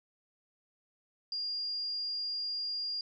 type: tone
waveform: sine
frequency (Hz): 4816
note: D8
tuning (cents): +43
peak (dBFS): -33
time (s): 1.32-3.01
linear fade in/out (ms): 2
effects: none